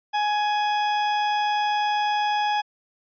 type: tone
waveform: 40% pulse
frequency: 836 Hz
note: G#5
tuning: 11 cents sharp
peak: -20 dBFS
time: 0.13-2.62 s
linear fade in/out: 20 ms
effects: resampled to 11025 Hz